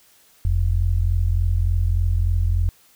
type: tone pair together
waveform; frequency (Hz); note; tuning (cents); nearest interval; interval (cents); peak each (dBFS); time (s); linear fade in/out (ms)
sine; 43.49 / 86.9; F1 / F2; -6 / -8; octave; 1198; -19; 0.45-2.69; 0
effects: white hiss -55 dBFS RMS until 2.95 s